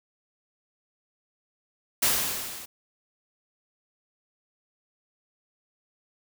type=noise with level ramp; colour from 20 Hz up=white; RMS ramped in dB=-21 to -42 dBFS; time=2.02-2.66 s; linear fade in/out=10 ms; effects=none